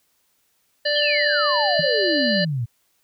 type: harmonic tone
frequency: 588 Hz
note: D5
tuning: 2 cents sharp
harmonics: 1 / 3 / 5 / 7 / 8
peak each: -22 / -24 / -29 / -25 / -28 dBFS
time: 0.85-2.45 s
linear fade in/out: 10 ms
type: exponential sweep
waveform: sine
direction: down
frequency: 3322 to 109.7 Hz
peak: -21 dBFS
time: 0.95-2.66 s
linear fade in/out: 20 ms
type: tone with exponential decay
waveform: sine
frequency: 162.9 Hz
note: E3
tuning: 20 cents flat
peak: -21 dBFS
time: 1.79-1.9 s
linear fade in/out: 5 ms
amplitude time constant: 22 ms
effects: white hiss -66 dBFS RMS until 3.03 s